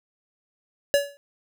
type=tone with exponential decay; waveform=square; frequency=568 Hz; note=C#5; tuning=42 cents sharp; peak=-14 dBFS; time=0.94-1.17 s; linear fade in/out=0 ms; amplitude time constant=49 ms; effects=none